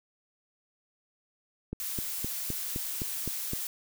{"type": "click train", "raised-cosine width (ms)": 3, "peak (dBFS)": -21, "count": 8, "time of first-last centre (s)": [1.73, 3.534], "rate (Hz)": 3.88}
{"type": "noise", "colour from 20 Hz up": "blue", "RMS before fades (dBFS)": -35, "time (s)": [1.8, 3.67], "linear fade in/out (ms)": 0}
{"effects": []}